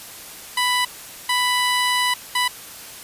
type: tone bursts at uneven times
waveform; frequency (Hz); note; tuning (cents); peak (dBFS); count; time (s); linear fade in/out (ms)
15% pulse; 991; B5; +6; -11; 3; 0.57-0.85 / 1.29-2.14 / 2.35-2.48; 5
effects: white hiss -38 dBFS RMS until 3.03 s + resampled to 32000 Hz